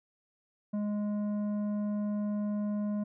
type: tone with tanh clipping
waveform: sine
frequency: 207.7 Hz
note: G#3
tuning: in tune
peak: -31 dBFS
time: 0.73-3.04 s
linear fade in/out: 10 ms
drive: 9 dB
effects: none